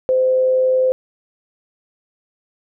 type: tone with amplitude modulation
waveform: sine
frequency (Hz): 515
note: C5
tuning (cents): -28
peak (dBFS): -11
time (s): 0.09-0.92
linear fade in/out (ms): 0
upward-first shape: sine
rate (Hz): 111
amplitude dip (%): 25
effects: none